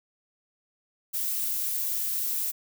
violet noise, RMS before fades -29 dBFS, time 1.13-2.52 s, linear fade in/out 20 ms, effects none

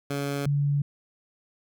15% pulse / sine tone pair in turn, 141.3 / 143.11 Hz, C#3 / D3, +34 / -44 cents, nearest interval unison, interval 22 cents, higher second, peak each -21 dBFS, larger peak neither, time 0.1-0.46 / 0.46-0.82 s, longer neither, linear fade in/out 5 ms, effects none

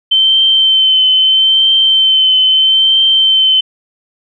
sine tone with vibrato, 3090 Hz, G7, 26 cents flat, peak -6 dBFS, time 0.11-3.61 s, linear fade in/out 10 ms, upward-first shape triangle, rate 0.77 Hz, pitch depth 24 cents each way, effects none

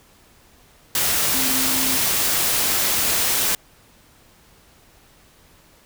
sine tone in noise, 261.6 Hz, C4, in tune, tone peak -28 dBFS, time 1.34-1.97 s, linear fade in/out 2 ms, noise white, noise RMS -20 dBFS, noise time 0.95-3.55 s, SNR -11 dB, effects pink hiss -53 dBFS RMS until 5.85 s

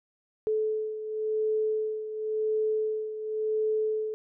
sine beating tone pair, 433 / 433.93 Hz, A4 / A4, -28 / -24 cents, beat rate 0.93 Hz, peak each -27 / -33 dBFS, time 0.47-4.14 s, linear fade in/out 0 ms, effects none

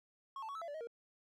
triangle tone with pitch steps, 1091 / 883 / 1119 / 1309 / 675 / 580 / 631 / 467.7 Hz, C#6 / A5 / C#6 / E6 / E5 / D5 / D#5 / A#4, -28 / +6 / +16 / -13 / +41 / -22 / +24 / +6 cents, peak -40 dBFS, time 0.36-0.872 s, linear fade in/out 2 ms, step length 64 ms, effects none

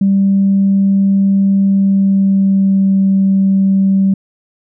sine tone with pitch glide, 196 to 193.75 Hz, G3 to G3, 0 to -20 cents, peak -7 dBFS, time 0.01-4.14 s, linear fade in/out 5 ms, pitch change -20 cents, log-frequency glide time 1.65-2.96 s, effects tanh soft clip ceiling -3 dBFS

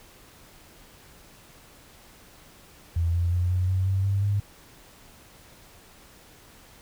sine tone with pitch steps, 84.2 / 86.47 / 88.8 / 91.19 / 93.64 / 96.16 / 98.75 / 101.41 Hz, E2 / F2 / F2 / F#2 / F#2 / G2 / G2 / G#2, +37 / -17 / +29 / -25 / +21 / -33 / +13 / -41 cents, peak -21 dBFS, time 2.96-4.4 s, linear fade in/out 5 ms, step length 180 ms, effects pink hiss -52 dBFS RMS until 6.81 s

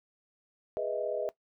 sine chord, E major seventh, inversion first, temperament equal, 415.3 / 493.9 / 622.3 / 659.3 Hz, G#4 / B4 / D#5 / E5, 0 / 0 / 0 / 0 cents, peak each -37 / -35 / -33 / -39 dBFS, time 0.77-1.29 s, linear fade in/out 0 ms, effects noise-tail reverb RT60 0.1 s tail -18 dB re dry

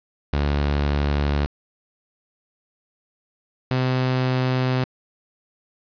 sawtooth tone pair in turn, 72.1 / 128.47 Hz, D2 / C3, -31 / -31 cents, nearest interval minor seventh, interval 1000 cents, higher second, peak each -15 dBFS, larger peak neither, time 0.33-1.46 / 3.71-4.84 s, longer neither, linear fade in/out 0 ms, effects resampled to 11025 Hz + 7-bit

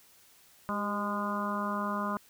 harmonic tone with a mistuned harmonic, 205.3 Hz, G#3, 20 cents flat, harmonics 1 / 2 / 3 / 4 / 5 / 6 / 7, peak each -34 / -44 / -39 / -45 / -35 / -36 / -42 dBFS, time 0.69-2.17 s, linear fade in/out 0 ms, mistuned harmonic 2, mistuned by -57 cents, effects white hiss -60 dBFS RMS until 2.29 s

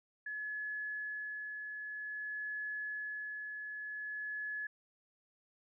sine tone with tremolo, 1704 Hz, G#6, 44 cents sharp, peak -37 dBFS, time 0.26-4.67 s, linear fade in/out 5 ms, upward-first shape sine, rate 0.52 Hz, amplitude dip 35%, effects none

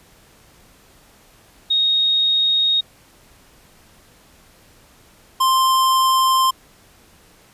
sine / square tone pair in turn, 3735 / 1048.1 Hz, A#7 / C6, +3 / +3 cents, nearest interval octave + minor seventh, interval 2200 cents, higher first, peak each -14 dBFS, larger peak neither, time 1.7-2.81 / 5.4-6.51 s, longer neither, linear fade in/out 10 ms, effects pink hiss -51 dBFS RMS until 7.53 s + resampled to 32000 Hz

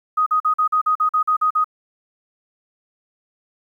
sine tone bursts, 1250 Hz, D#6, 8 cents sharp, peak -14 dBFS, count 11, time 0.17-1.644 s, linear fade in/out 10 ms, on 94 ms, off 44 ms, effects 9-bit

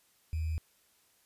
sine tone with sample-and-hold, 79.8 Hz, D#2, 44 cents sharp, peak -30 dBFS, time 0.33-0.58 s, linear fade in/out 0 ms, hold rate 2450 Hz, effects white hiss -68 dBFS RMS until 1.25 s + resampled to 32000 Hz

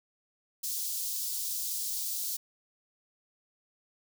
white high-pass noise, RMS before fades -34 dBFS, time 0.63-2.37 s, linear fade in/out 10 ms, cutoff 4300 Hz, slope 24 dB/octave, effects none

